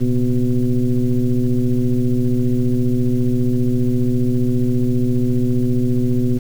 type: tone with frequency modulation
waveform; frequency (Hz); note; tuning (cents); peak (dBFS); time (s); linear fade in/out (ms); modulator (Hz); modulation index
sine; 119.6; A#2; +45; -13; 0-6.39; 20; 127; 1.6
effects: 7-bit